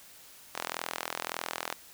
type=tone with high-pass filter; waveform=sawtooth; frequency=41.75 Hz; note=E1; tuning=23 cents sharp; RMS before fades=-38 dBFS; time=0.54-1.75 s; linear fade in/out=20 ms; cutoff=850 Hz; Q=0.83; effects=white hiss -53 dBFS RMS until 1.93 s